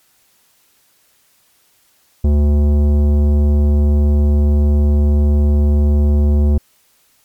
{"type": "tone with tanh clipping", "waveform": "sine", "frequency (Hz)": 73.2, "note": "D2", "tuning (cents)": -5, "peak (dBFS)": -11, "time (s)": [2.24, 6.58], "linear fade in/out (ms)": 5, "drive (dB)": 14, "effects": ["white hiss -56 dBFS RMS until 7.24 s", "MP3 96 kbps"]}